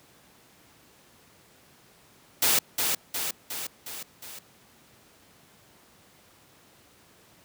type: noise with echo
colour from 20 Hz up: white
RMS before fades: -22 dBFS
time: 2.42-2.59 s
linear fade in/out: 5 ms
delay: 360 ms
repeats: 5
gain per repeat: -4 dB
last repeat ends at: 4.39 s
effects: pink hiss -57 dBFS RMS until 7.44 s + high-pass 100 Hz 12 dB/octave